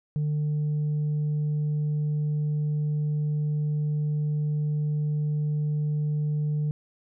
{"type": "tone with tanh clipping", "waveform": "sine", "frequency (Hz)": 150, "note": "D3", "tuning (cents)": 37, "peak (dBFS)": -24, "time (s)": [0.16, 6.71], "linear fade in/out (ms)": 0, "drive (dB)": 1, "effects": []}